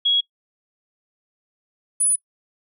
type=tone pair in turn; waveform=sine; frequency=3322 / 9909 Hz; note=G#7 / D#9; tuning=0 / -8 cents; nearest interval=octave + perfect fifth; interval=1892 cents; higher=second; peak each=-15 dBFS; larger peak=neither; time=0.05-0.21 / 2-2.16 s; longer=neither; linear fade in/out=10 ms; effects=noise-tail reverb RT60 0.1 s tail -24 dB re dry